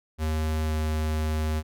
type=tone with pitch glide; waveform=square; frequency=78.2 to 77.75 Hz; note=D#2 to D#2; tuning=+9 to -1 cents; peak=-25 dBFS; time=0.18-1.63 s; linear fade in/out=50 ms; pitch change=-10 cents; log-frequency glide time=0.65-0.72 s; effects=none